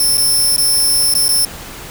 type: tone with dropouts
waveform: 5% pulse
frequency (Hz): 5350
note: E8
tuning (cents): +25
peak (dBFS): -5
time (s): 0-1.45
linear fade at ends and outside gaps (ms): 2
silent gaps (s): 0.172-0.178 / 0.564-0.579 / 1.139-1.15 / 1.282-1.289
effects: pink hiss -31 dBFS RMS until 1.9 s